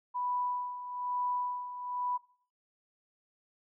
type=tone with tremolo; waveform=sine; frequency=987.8 Hz; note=B5; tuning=in tune; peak=-29 dBFS; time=0.14-2.18 s; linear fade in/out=20 ms; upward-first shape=sine; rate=1.1 Hz; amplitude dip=70%; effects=noise-tail reverb RT60 0.5 s tail -20 dB re dry